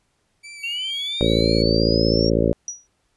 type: tone with vibrato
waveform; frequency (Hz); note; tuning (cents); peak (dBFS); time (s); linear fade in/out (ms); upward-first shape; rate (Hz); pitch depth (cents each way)
sawtooth; 2297; D7; -39; -33; 0.43-1.63; 20; sine; 3; 34
type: linear sweep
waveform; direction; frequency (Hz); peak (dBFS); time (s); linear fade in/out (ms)
sine; up; 2700 to 5600; -24; 0.63-2.3; 10
type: harmonic tone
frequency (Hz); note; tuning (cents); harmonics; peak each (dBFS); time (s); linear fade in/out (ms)
56; A1; +31; 1 / 2 / 3 / 4 / 5 / 6 / 7 / 8 / 9 / 10; -25 / -25 / -25 / -25 / -25 / -25 / -25 / -25 / -25 / -25; 1.21-2.53; 0
type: tone with exponential decay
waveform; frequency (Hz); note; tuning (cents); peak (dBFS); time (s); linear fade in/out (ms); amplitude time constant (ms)
sine; 5820; F#8; -29; -23; 2.68-2.87; 1; 41
effects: pink hiss -68 dBFS RMS until 3.16 s + resampled to 24000 Hz